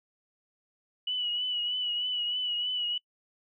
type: tone with vibrato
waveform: sine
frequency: 2946 Hz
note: F#7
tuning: 8 cents flat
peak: -28 dBFS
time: 1.07-2.98 s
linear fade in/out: 5 ms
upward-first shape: triangle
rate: 3.2 Hz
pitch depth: 44 cents each way
effects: noise-tail reverb RT60 0.1 s tail -25 dB re dry